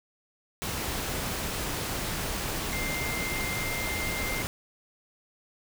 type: tone in noise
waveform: sine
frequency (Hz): 2099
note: C7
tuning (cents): +5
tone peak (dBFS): -33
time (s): 2.73-4.42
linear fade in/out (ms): 0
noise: pink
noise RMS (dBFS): -32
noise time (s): 0.62-4.47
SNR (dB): -4
effects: none